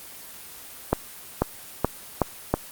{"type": "accelerating click train", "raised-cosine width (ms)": 1, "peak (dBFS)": -4, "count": 5, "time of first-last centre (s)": [0.93, 2.54], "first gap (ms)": 490, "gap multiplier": 0.87, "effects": ["white hiss -42 dBFS RMS until 2.71 s", "Opus 24 kbps"]}